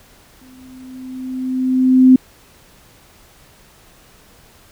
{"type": "tone with exponential growth", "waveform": "sine", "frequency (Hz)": 257.7, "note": "C4", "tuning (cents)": -26, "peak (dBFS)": -3, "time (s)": [0.41, 2.16], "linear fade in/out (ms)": 5, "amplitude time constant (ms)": 380, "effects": ["pink hiss -48 dBFS RMS until 4.71 s"]}